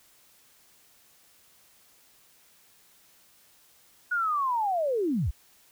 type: linear sweep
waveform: sine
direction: down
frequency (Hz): 1474 to 45.17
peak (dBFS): -24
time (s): 4.11-5.31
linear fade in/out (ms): 10
effects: white hiss -60 dBFS RMS until 5.71 s